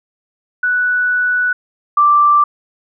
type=tone pair in turn; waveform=sine; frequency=1480 / 1174.7 Hz; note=F#6 / D6; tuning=0 / 0 cents; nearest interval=major third; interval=400 cents; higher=first; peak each=-12 / -7 dBFS; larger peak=second; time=0.63-1.53 / 1.97-2.44 s; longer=first; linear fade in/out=5 ms; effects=none